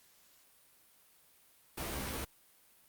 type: noise with comb filter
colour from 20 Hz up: pink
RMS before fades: -39 dBFS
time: 1.77-2.25 s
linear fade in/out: 10 ms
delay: 15 ms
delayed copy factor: +0.7
effects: white hiss -65 dBFS RMS until 2.88 s + Opus 48 kbps